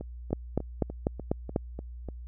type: two click trains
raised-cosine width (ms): 2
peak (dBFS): -24 / -12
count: 8 / 6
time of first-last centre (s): 0.01-2.087 / 0.33-1.562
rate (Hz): 3.37 / 4.06
effects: added 60 Hz sine -39 dBFS peak until 2.27 s